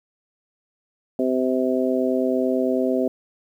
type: harmonic tone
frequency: 129 Hz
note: C3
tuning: 24 cents flat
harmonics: 2 / 3 / 4 / 5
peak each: -22 / -24 / -25 / -26 dBFS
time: 1.19-3.08 s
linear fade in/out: 2 ms
effects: 9-bit